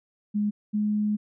sine tone pair in turn, 208 / 210.1 Hz, G#3 / G#3, +3 / +20 cents, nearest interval unison, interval 17 cents, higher second, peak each -22 dBFS, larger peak neither, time 0.34-0.51 / 0.73-1.17 s, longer second, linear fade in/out 20 ms, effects none

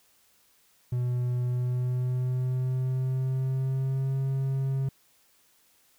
triangle tone with pitch glide, 123.47 to 134.64 Hz, B2 to C3, 0 to +50 cents, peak -23 dBFS, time 0.92-4.89 s, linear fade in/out 5 ms, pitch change +150 cents, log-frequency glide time 1.43-4.18 s, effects white hiss -64 dBFS RMS until 5.98 s

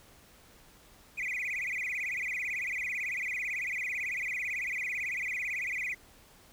triangle tone with vibrato, 2217 Hz, C#7, in tune, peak -29 dBFS, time 1.17-5.95 s, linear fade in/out 20 ms, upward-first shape sine, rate 18 Hz, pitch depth 210 cents each way, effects tanh soft clip ceiling -27 dBFS + pink hiss -58 dBFS RMS until 6.52 s

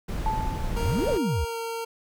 brown noise, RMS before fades -29 dBFS, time 0.08-1.18 s, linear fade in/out 10 ms
sine tone with exponential decay, 876 Hz, A5, 8 cents flat, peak -23 dBFS, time 0.26-1.14 s, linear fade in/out 1 ms, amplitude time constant 190 ms
25% pulse tone with pitch glide, 466.2 to 458.5 Hz, A#4 to A#4, 0 to -29 cents, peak -26 dBFS, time 0.76-1.85 s, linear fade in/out 10 ms, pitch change -29 cents, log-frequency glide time 1.41-1.58 s
sine exponential two-way sweep, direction up then down, 59.9 to 622.3 to 59.9 Hz, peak -23 dBFS, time 0.82-1.45 s, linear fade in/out 10 ms, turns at 1.09 s
effects none

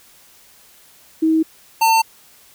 sine / square tone pair in turn, 319.3 / 899.5 Hz, D#4 / A5, +45 / +38 cents, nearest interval octave + tritone, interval 1793 cents, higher second, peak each -12 dBFS, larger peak neither, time 1.22-1.43 / 1.81-2.02 s, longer neither, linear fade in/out 10 ms, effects white hiss -49 dBFS RMS until 2.54 s

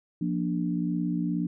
sine chord, Bb major, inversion second, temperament equal with one note detuned, 174.61 / 236.7 / 293.7 Hz, F3 / Bb3 / D4, 0 / +27 / 0 cents, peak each -28 / -32 / -30 dBFS, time 0.21-1.47 s, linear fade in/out 5 ms, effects none

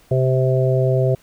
harmonic tone, 130 Hz, C3, 11 cents flat, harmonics 1 / 3 / 4 / 5, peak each -16 / -21 / -22 / -23 dBFS, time 0.11-1.15 s, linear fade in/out 5 ms, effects pink hiss -53 dBFS RMS until 1.22 s

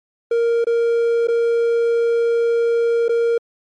triangle tone with dropouts, 466.2 Hz, A#4, in tune, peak -12 dBFS, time 0.31-3.38 s, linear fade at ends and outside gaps 5 ms, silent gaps 0.643-0.668 / 1.273-1.283 / 3.083-3.092 s, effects MP3 48 kbps

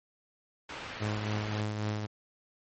white low-pass noise, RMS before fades -42 dBFS, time 0.69-1.61 s, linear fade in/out 5 ms, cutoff 2400 Hz, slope 12 dB/octave
sawtooth tone with tremolo, 106 Hz, G#2, 36 cents sharp, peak -25 dBFS, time 1-2.07 s, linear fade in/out 20 ms, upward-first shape triangle, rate 3.7 Hz, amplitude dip 45%
effects low-pass 8000 Hz 12 dB/octave + MP3 32 kbps

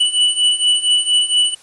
square beating tone pair, 2960 / 2964.3 Hz, F#7 / F#7, 0 / +3 cents, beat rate 4.3 Hz, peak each -18 / -15 dBFS, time 0-1.55 s, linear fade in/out 10 ms, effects white hiss -46 dBFS RMS until 1.62 s + resampled to 24000 Hz

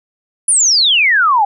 sine exponential sweep, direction down, 10110 to 782 Hz, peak -8 dBFS, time 0.48-1.45 s, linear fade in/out 5 ms, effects none

